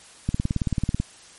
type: click train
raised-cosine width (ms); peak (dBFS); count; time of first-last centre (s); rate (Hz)
5; -10; 14; 0.29-1; 18.3
effects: white hiss -48 dBFS RMS until 1.38 s + MP3 48 kbps